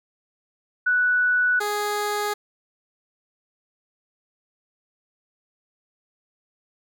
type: tone pair in turn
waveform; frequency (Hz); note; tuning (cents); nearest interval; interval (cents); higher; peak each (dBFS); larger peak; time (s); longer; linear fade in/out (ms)
sine / 15% pulse; 1480 / 415.3; F#6 / G#4; 0 / 0; octave + minor seventh; 2200; first; -17; neither; 0.86-1.6 / 1.6-2.34; neither; 10
effects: none